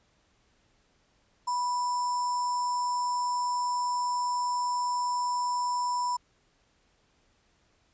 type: tone with sample-and-hold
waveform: sine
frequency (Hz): 985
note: B5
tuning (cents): -5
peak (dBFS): -26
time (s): 1.47-6.17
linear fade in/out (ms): 10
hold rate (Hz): 6300
effects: pink hiss -68 dBFS RMS until 7.93 s + resampled to 16000 Hz